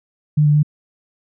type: tone with pitch steps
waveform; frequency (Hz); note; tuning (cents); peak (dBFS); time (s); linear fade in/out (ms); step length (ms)
sine; 150.2 / 147.8 / 149.8; D3 / D3 / D3; +39 / +11 / +35; -10; 0.37-0.631; 10; 87
effects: none